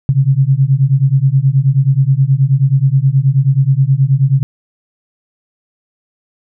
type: beating tone pair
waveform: sine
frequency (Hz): 130.81 / 140.21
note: C3 / C#3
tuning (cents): 0 / +20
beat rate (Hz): 9.4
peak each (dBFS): -11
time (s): 0.09-4.43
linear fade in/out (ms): 0
effects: none